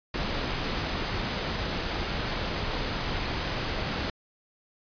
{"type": "noise", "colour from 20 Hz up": "pink", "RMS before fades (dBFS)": -30, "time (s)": [0.14, 4.1], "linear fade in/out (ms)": 2, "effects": ["resampled to 11025 Hz"]}